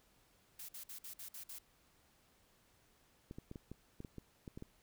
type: noise bursts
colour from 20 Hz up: blue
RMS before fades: -49 dBFS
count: 7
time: 0.59-1.587 s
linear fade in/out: 5 ms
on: 97 ms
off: 53 ms
type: clicks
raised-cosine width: 3 ms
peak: -34 dBFS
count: 11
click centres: 3.311 / 3.385 / 3.514 / 3.558 / 3.716 / 4.004 / 4.048 / 4.183 / 4.478 / 4.575 / 4.624 s
effects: pink hiss -71 dBFS RMS until 4.82 s

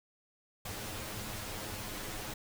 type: noise with comb filter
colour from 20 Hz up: pink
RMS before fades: -41 dBFS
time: 0.65-2.34 s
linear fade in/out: 5 ms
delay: 9.5 ms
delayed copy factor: +0.7
effects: none

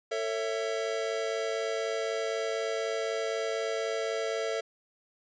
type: tone cluster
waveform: square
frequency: 448 / 552 / 661 Hz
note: A4 / C#5 / E5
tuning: +31 / -7 / +5 cents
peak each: -33 / -37 / -35 dBFS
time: 0.11-4.61 s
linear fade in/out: 10 ms
effects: resampled to 16000 Hz

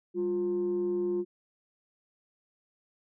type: tone pair together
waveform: sine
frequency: 198.5 / 353.7 Hz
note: G3 / F4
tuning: +22 / +22 cents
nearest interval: minor seventh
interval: 1000 cents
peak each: -35 / -26 dBFS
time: 0.14-1.25 s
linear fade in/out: 50 ms
effects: tanh soft clip ceiling -23 dBFS

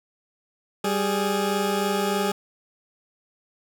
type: tone pair together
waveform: 20% pulse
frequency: 196 / 415.3 Hz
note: G3 / G#4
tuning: 0 / 0 cents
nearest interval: octave + minor second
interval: 1300 cents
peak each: -20 dBFS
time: 0.84-2.32 s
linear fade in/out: 5 ms
effects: none

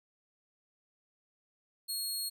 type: tone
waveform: 20% pulse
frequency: 4300 Hz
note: C8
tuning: 47 cents sharp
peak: -28 dBFS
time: 1.88-2.3 s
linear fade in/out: 20 ms
effects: none

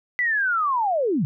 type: linear sweep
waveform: sine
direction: down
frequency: 2006 to 128.3 Hz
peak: -19 dBFS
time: 0.19-1.25 s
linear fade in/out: 0 ms
effects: none

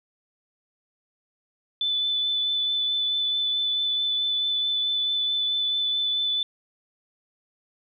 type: tone with vibrato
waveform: sine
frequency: 3500 Hz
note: A7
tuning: 10 cents flat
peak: -22 dBFS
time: 1.81-6.43 s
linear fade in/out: 2 ms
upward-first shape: sine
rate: 4.6 Hz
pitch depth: 12 cents each way
effects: none

